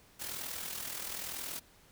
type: noise with amplitude modulation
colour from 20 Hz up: white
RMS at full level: -38 dBFS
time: 0.19-1.6 s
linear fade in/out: 20 ms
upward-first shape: sine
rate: 41 Hz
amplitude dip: 55%
effects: pink hiss -62 dBFS RMS until 1.91 s